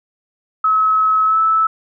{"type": "tone with pitch glide", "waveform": "sine", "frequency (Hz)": [1287, 1309.5], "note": ["E6", "E6"], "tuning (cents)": [-42, -12], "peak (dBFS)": -11, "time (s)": [0.64, 1.67], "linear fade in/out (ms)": 5, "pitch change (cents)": 30, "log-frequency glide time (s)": [1.25, 1.38], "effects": []}